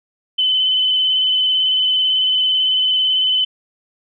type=tone with vibrato; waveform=sine; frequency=3034 Hz; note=F#7; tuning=43 cents sharp; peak=-13 dBFS; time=0.38-3.45 s; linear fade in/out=10 ms; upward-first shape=square; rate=18 Hz; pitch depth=18 cents each way; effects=none